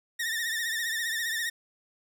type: tone with vibrato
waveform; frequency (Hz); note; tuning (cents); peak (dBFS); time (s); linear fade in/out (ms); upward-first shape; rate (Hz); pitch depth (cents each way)
sawtooth; 1827; A#6; -35; -25; 0.19-1.5; 10; triangle; 15; 86
effects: none